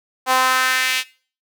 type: tone with high-pass filter sweep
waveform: sawtooth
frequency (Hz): 257.9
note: C4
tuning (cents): -25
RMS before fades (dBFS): -18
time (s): 0.26-1.04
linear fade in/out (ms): 50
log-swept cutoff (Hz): 820 to 2700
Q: 2.1
effects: noise-tail reverb RT60 0.4 s tail -19 dB re dry